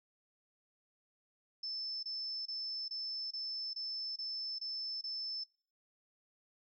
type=tone bursts; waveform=sine; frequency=5274 Hz; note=E8; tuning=in tune; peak=-38 dBFS; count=9; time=1.63-5.438 s; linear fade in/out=5 ms; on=400 ms; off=26 ms; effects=noise-tail reverb RT60 0.4 s tail -21 dB re dry